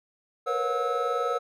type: tone cluster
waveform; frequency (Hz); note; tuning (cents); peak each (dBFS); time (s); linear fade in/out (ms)
triangle; 466 / 485.9 / 546 / 721 / 1298; A#4 / B4 / C#5 / F#5 / E6; -1 / -28 / -26 / -45 / -27; -33 / -28 / -30 / -32 / -27; 0.46-1.39; 20
effects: none